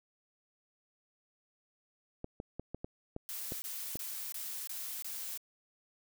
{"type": "clicks", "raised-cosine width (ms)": 2, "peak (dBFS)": -26, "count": 8, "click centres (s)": [2.244, 2.401, 2.596, 2.746, 2.845, 3.164, 3.521, 3.956]}
{"type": "noise bursts", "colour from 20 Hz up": "blue", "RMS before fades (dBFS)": -41, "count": 6, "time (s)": [3.29, 5.375], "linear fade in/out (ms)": 0, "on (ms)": 330, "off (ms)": 21}
{"effects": []}